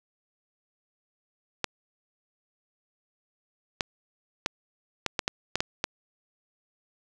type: clicks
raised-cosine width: 0.2 ms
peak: -8 dBFS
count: 9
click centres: 1.643 / 3.808 / 4.461 / 5.063 / 5.192 / 5.279 / 5.556 / 5.605 / 5.841 s
effects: none